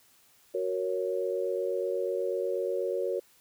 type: chord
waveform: sine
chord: F# major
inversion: none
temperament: equal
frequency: 370 / 466.2 / 554.4 Hz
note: F#4 / A#4 / C#5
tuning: 0 / 0 / 0 cents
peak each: -32 dBFS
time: 0.54-3.2 s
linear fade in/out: 10 ms
effects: white hiss -62 dBFS RMS until 3.4 s